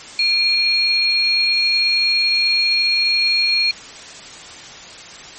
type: tone pair together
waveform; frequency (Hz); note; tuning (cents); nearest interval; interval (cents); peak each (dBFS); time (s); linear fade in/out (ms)
sine; 2400 / 4282; D7 / C8; +37 / +39; minor seventh; 1002; -18 / -15; 0.19-3.71; 2
effects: white hiss -36 dBFS RMS until 5.38 s + MP3 32 kbps